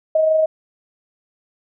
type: tone with amplitude modulation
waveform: sine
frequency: 631 Hz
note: D#5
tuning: 24 cents sharp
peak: -11 dBFS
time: 0.15-0.46 s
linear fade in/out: 5 ms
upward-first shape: sine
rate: 25.4 Hz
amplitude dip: 35%
effects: none